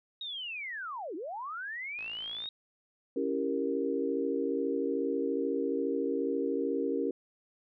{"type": "linear two-way sweep", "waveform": "sine", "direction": "down then up", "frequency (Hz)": [3793, 293.9, 3793], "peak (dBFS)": -36, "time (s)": [0.21, 2.49], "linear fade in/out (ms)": 2, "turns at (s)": 1.15}
{"type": "click train", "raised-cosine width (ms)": 0.3, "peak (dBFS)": -34, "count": 27, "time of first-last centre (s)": [1.99, 2.458], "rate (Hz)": 55.6}
{"type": "chord", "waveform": "sine", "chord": "C# diminished seventh", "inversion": "none", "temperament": "equal", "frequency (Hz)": [277.2, 329.6, 392, 466.2], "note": ["C#4", "E4", "G4", "Bb4"], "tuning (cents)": [0, 0, 0, 0], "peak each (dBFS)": [-33, -37, -34, -33], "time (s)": [3.16, 7.11], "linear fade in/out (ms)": 5}
{"effects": []}